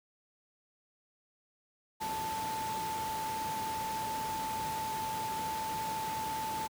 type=tone in noise; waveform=sine; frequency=880 Hz; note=A5; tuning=in tune; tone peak=-34 dBFS; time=2-6.68 s; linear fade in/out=20 ms; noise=pink; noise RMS=-41 dBFS; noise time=2-6.68 s; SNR=+4 dB; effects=high-pass 100 Hz 12 dB/octave